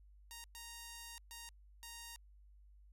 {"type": "tone bursts at uneven times", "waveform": "5% pulse", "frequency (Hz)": 932.3, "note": "A#5", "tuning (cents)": 0, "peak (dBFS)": -37, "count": 4, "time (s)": [[0.31, 0.44], [0.55, 1.18], [1.31, 1.49], [1.83, 2.16]], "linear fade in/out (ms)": 0, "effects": ["added 50 Hz sine -59 dBFS peak until 2.92 s"]}